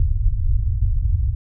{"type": "low-pass noise", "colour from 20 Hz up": "pink", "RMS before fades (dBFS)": -18, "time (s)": [0, 1.35], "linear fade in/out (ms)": 2, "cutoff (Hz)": 110, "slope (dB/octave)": 48, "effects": []}